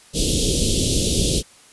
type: band-stop noise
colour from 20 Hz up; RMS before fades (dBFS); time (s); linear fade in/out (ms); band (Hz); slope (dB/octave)
pink; -19; 0.13-1.43; 50; 530 to 3000; 48
effects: white hiss -49 dBFS RMS until 1.72 s + resampled to 24000 Hz